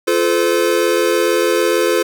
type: tone cluster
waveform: square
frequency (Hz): 346.7 / 433.3 / 511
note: F4 / A4 / C5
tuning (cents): -13 / -27 / -41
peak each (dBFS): -18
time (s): 0.07-2.03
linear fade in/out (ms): 10
effects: none